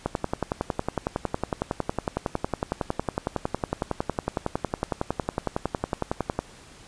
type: click train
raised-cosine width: 1 ms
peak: -10 dBFS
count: 70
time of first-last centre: 0.06-6.39 s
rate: 10.9 Hz
effects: pink hiss -49 dBFS RMS until 6.87 s + resampled to 22050 Hz